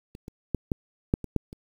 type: clicks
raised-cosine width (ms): 3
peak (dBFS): -29 / -26 / -12 / -12 / -8 / -21 / -10 / -28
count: 8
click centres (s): 0.151 / 0.281 / 0.547 / 0.718 / 1.139 / 1.243 / 1.363 / 1.529
effects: 8-bit